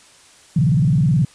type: tone with vibrato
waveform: sine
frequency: 146.83 Hz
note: D3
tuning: in tune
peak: -12 dBFS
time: 0.56-1.25 s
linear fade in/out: 5 ms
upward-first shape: square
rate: 19 Hz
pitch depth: 250 cents each way
effects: white hiss -48 dBFS RMS until 1.34 s + resampled to 22050 Hz